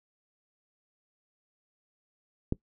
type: click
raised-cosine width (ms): 3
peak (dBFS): -14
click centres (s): 2.524
effects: noise-tail reverb RT60 0.1 s tail -21 dB re dry